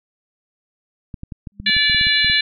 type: clicks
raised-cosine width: 5 ms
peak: -18 dBFS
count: 12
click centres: 1.142 / 1.234 / 1.322 / 1.472 / 1.6 / 1.766 / 1.898 / 1.947 / 2.012 / 2.069 / 2.246 / 2.299 s
type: tone with exponential growth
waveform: sine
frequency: 202 Hz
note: G#3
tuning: 48 cents flat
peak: -24 dBFS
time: 1.52-1.7 s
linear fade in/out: 0 ms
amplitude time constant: 39 ms
type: harmonic tone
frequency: 579 Hz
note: D5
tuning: 25 cents flat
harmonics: 3 / 4 / 5 / 6 / 7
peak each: -19 / -21 / -23 / -21 / -18 dBFS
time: 1.66-2.41 s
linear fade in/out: 5 ms
effects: none